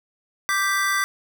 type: chord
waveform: square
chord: G major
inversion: second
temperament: equal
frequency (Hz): 1174.7 / 1568 / 1975.5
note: D6 / G6 / B6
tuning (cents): 0 / 0 / 0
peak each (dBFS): -25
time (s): 0.49-1.04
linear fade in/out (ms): 0
effects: none